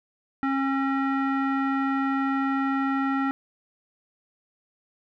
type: tone with low-pass filter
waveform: square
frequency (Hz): 271.3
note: C#4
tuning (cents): -37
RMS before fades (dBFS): -25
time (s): 0.43-3.31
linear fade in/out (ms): 0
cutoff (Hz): 1600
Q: 3.4
effects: none